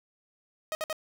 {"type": "tone bursts", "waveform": "sawtooth", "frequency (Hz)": 627, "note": "D#5", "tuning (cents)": 13, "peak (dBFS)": -26, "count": 3, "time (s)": [0.72, 0.928], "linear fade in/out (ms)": 0, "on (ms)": 30, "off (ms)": 59, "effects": []}